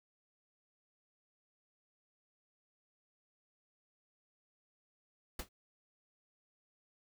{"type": "noise with exponential decay", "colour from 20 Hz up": "pink", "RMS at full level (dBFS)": -36, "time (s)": [5.39, 5.49], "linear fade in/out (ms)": 5, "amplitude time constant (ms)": 21, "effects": []}